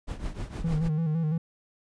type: noise with tremolo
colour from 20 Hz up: brown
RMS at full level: -30 dBFS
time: 0.07-0.89 s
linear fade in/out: 20 ms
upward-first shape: triangle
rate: 6.5 Hz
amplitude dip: 85%
type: tone with vibrato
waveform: triangle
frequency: 159.3 Hz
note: D#3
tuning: 41 cents sharp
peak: -22 dBFS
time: 0.64-1.38 s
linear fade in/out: 5 ms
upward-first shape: square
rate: 5.9 Hz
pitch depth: 61 cents each way
effects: resampled to 22050 Hz